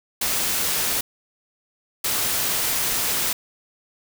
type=noise bursts at uneven times; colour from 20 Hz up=white; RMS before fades=-23 dBFS; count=2; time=0.21-1.01 / 2.04-3.33 s; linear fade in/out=5 ms; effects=none